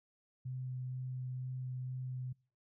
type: tone with vibrato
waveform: sine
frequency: 127.9 Hz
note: C3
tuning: 39 cents flat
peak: -38 dBFS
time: 0.45-2.33 s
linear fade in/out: 10 ms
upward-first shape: sine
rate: 2.1 Hz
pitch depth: 9 cents each way
effects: noise-tail reverb RT60 0.4 s tail -26 dB re dry